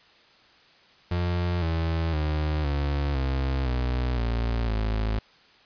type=tone with pitch steps; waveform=35% pulse; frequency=87.8 / 81.92 / 76.43 / 71.32 / 66.54 / 62.08 / 57.93 / 54.05 Hz; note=F2 / E2 / D#2 / C#2 / C2 / B1 / A#1 / A1; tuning=+10 / -10 / -30 / +50 / +30 / +10 / -10 / -30 cents; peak=-22 dBFS; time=1.11-5.19 s; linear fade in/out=5 ms; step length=510 ms; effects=white hiss -56 dBFS RMS until 5.65 s + resampled to 11025 Hz